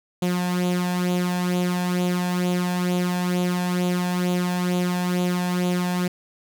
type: tone with flanger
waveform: sawtooth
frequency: 179 Hz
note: F3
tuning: 43 cents sharp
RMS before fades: -23 dBFS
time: 0.22-6.08 s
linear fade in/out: 5 ms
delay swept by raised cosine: 0.28 to 1.2 ms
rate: 2.2 Hz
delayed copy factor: +0.6
effects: none